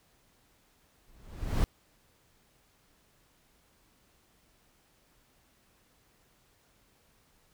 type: noise with exponential growth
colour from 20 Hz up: brown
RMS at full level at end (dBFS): -22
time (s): 1.08-1.64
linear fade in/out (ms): 0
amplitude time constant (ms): 120
effects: pink hiss -67 dBFS RMS until 7.53 s